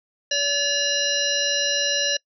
harmonic tone with a mistuned harmonic, 573 Hz, D5, 43 cents flat, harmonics 1 / 3 / 5 / 7 / 9 / 10, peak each -28 / -27 / -26 / -26 / -30 / -26 dBFS, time 0.31-2.17 s, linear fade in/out 5 ms, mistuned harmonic 5, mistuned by -17 cents, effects noise-tail reverb RT60 0.1 s tail -26 dB re dry

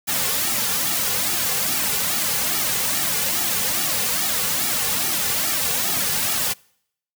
white noise with flanger, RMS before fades -22 dBFS, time 0.07-6.54 s, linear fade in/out 20 ms, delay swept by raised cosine 1.9 to 3.2 ms, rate 2.4 Hz, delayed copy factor -0.8, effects noise-tail reverb RT60 0.7 s tail -26 dB re dry

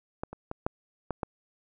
clicks, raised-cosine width 1 ms, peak -18 / -26 / -20 / -13 / -16 / -16 dBFS, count 6, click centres 0.235 / 0.33 / 0.514 / 0.665 / 1.107 / 1.232 s, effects none

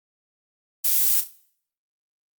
violet noise with echo, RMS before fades -20 dBFS, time 0.84-1.21 s, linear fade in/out 10 ms, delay 33 ms, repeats 3, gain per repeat -10 dB, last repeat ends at 1.309 s, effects noise-tail reverb RT60 0.6 s tail -19 dB re dry + Opus 48 kbps

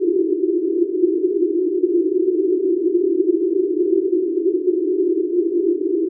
white band-pass noise, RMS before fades -18 dBFS, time 0-6.09 s, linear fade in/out 20 ms, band 330 to 380 Hz, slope 96 dB/octave, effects none

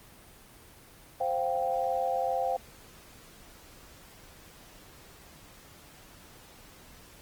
sine chord, C suspended fourth, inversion none, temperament equal with one note detuned, 523.3 / 701.7 / 784 Hz, C5 / F5 / G5, 0 / +8 / 0 cents, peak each -31 dBFS, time 1.2-2.57 s, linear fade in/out 10 ms, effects pink hiss -53 dBFS RMS until 7.21 s + Opus 24 kbps

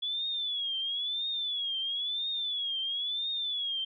sine tone with vibrato, 3410 Hz, G#7, 45 cents sharp, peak -30 dBFS, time 0.02-3.85 s, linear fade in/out 10 ms, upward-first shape triangle, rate 0.99 Hz, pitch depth 150 cents each way, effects none

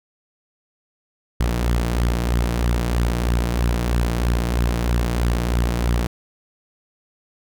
sawtooth tone with flanger, 59.1 Hz, A#1, 24 cents sharp, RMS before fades -20 dBFS, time 1.4-6.07 s, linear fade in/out 5 ms, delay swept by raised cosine 0.58 to 6.48 ms, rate 3.1 Hz, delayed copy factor +0.5, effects none

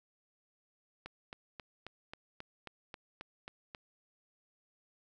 click train, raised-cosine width 0.3 ms, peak -28 dBFS, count 11, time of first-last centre 1.06-3.748 s, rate 3.72 Hz, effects none

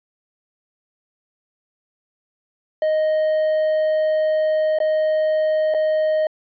triangle tone with dropouts, 622.3 Hz, D#5, in tune, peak -14 dBFS, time 2.82-6.27 s, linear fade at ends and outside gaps 2 ms, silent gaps 4.787-4.802 / 5.74-5.746 s, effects resampled to 11025 Hz

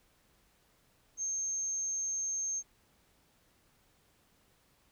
sine tone, 6390 Hz, G8, 32 cents sharp, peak -32 dBFS, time 1.17-2.63 s, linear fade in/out 50 ms, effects pink hiss -69 dBFS RMS until 4.91 s

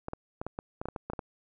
clicks, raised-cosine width 1 ms, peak -21 dBFS, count 12, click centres 0.084 / 0.134 / 0.415 / 0.466 / 0.589 / 0.815 / 0.856 / 0.886 / 0.962 / 1.1 / 1.134 / 1.192 s, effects none

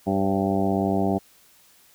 harmonic tone with a mistuned harmonic, 97.4 Hz, G2, 11 cents flat, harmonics 1 / 2 / 3 / 4 / 5 / 6 / 7 / 8 / 9, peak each -31 / -24 / -27 / -28 / -34 / -34 / -28 / -31 / -41 dBFS, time 0.06-1.19 s, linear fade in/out 20 ms, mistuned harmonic 5, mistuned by +49 cents, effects white hiss -56 dBFS RMS until 1.94 s

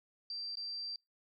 sine tone with dropouts, 4699 Hz, D8, in tune, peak -38 dBFS, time 0.3-0.96 s, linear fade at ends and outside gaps 2 ms, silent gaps 0.555-0.57 s, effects noise-tail reverb RT60 0.2 s tail -26 dB re dry + MP3 32 kbps

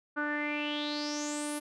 sawtooth tone with low-pass filter sweep, 295.9 Hz, D4, 13 cents sharp, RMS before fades -34 dBFS, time 0.16-1.6 s, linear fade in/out 20 ms, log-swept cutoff 1400 to 11000 Hz, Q 7.5, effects none

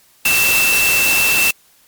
sine tone in noise, 2671 Hz, E7, 22 cents sharp, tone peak -13 dBFS, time 0.25-1.51 s, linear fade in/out 5 ms, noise white, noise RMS -17 dBFS, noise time 0.25-1.51 s, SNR +1 dB, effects white hiss -52 dBFS RMS until 1.87 s + MP3 96 kbps

